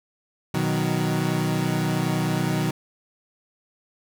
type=chord; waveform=30% pulse; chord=B major; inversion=none; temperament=equal; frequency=123.47 / 155.56 / 185 Hz; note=B2 / D#3 / F#3; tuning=0 / 0 / 0 cents; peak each=-25 / -22 / -24 dBFS; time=0.54-2.71 s; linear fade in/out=5 ms; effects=none